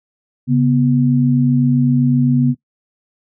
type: tone pair together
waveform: sine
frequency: 137.78 / 245.5 Hz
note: C#3 / B3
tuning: -10 / -10 cents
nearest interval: minor seventh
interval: 1000 cents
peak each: -13 dBFS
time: 0.47-2.55 s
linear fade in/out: 50 ms
effects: noise-tail reverb RT60 0.1 s tail -18 dB re dry